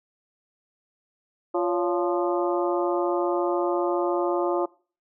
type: harmonic tone with a mistuned harmonic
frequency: 174.61 Hz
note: F3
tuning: in tune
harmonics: 2 / 3 / 4 / 5 / 6 / 7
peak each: -24 / -28 / -30 / -32 / -34 / -35 dBFS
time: 1.54-4.66 s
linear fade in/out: 10 ms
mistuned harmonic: 3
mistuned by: +110 cents
effects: noise-tail reverb RT60 0.4 s tail -22 dB re dry